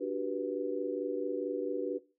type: chord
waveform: sine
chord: G major seventh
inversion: second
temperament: just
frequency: 294 / 367.5 / 392 / 490 Hz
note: D4 / F#4 / G4 / B4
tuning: +2 / -12 / 0 / -14 cents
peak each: -37 / -37 / -38 / -36 dBFS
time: 0-1.99 s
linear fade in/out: 20 ms
effects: noise-tail reverb RT60 0.3 s tail -17 dB re dry